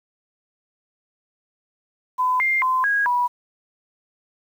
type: tone with pitch steps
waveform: sine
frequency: 1010 / 2107 / 1029 / 1645 / 977 Hz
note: B5 / C7 / C6 / G#6 / B5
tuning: +39 / +12 / -29 / -17 / -19 cents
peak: -17 dBFS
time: 2.18-3.28 s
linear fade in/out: 20 ms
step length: 220 ms
effects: 8-bit